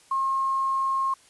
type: tone with quantisation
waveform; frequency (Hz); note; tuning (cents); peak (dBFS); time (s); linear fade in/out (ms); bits
sine; 1074; C6; +45; -22; 0.11-1.14; 5; 8
effects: white hiss -56 dBFS RMS until 1.29 s + resampled to 24000 Hz